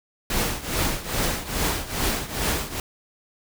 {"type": "noise with tremolo", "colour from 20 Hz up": "pink", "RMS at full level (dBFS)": -22, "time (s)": [0.3, 2.8], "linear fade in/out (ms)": 2, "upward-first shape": "triangle", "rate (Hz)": 2.4, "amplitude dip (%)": 85, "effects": []}